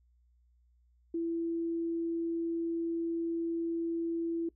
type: tone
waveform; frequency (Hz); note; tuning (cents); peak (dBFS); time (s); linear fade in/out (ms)
sine; 333.8; E4; +22; -30; 1.14-4.49; 5
effects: noise-tail reverb RT60 0.1 s tail -20 dB re dry + added 60 Hz sine -64 dBFS peak until 4.55 s